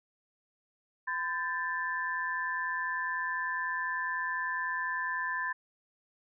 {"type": "tone cluster", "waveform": "sine", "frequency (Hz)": [1014, 1588, 1758], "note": ["B5", "G6", "A6"], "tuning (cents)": [45, 22, -2], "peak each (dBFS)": [-35, -39, -33], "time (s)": [1.07, 5.53], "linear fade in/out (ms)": 10, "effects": []}